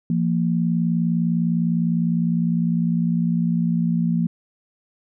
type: tone pair together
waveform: sine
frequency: 170.13 / 230 Hz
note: F3 / A#3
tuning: -45 / -23 cents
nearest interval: perfect fourth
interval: 522 cents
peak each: -19 / -22 dBFS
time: 0.1-4.27 s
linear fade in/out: 2 ms
effects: none